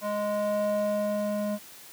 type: tone with band-pass filter sweep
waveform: square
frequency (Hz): 207.7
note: G#3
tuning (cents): 0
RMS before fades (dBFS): -28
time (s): 0.01-1.59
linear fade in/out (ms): 50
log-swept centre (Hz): 810 to 440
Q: 2.7
effects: white hiss -48 dBFS RMS until 1.92 s + high-pass 100 Hz 12 dB/octave